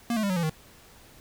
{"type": "tone with pitch steps", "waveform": "square", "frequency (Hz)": [235, 216.7, 199.91, 184.38, 170.05, 156.84], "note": ["A#3", "A3", "G3", "F#3", "F3", "D#3"], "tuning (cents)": [14, -26, 34, -6, -46, 14], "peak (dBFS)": -25, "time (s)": [0.1, 0.496], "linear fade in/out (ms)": 2, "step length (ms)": 66, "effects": ["pink hiss -53 dBFS RMS until 1.2 s"]}